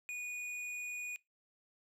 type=tone with hard clipping; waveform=triangle; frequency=2462 Hz; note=D#7; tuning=19 cents flat; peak=-40 dBFS; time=0.09-1.16 s; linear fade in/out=0 ms; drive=11 dB; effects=noise-tail reverb RT60 0.2 s tail -22 dB re dry